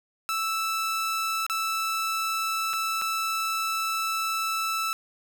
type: tone with dropouts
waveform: sawtooth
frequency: 1318.5 Hz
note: E6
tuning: in tune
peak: -22 dBFS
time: 0.29-4.93 s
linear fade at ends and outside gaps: 0 ms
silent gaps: 1.465-1.498 / 2.732-2.736 / 3.015-3.02 s
effects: none